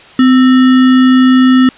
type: tone with sample-and-hold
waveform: sine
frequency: 256.7 Hz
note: C4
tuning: 33 cents flat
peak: -3 dBFS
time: 0.19-1.69 s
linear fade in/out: 2 ms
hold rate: 1575 Hz
effects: white hiss -37 dBFS RMS until 1.77 s + resampled to 8000 Hz